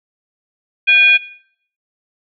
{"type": "tone with frequency modulation", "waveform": "sine", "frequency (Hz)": 2453, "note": "D#7", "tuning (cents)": -25, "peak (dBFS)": -6, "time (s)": [0.87, 1.18], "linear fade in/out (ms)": 20, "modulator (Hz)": 884, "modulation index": 0.46, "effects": ["noise-tail reverb RT60 0.6 s tail -18 dB re dry"]}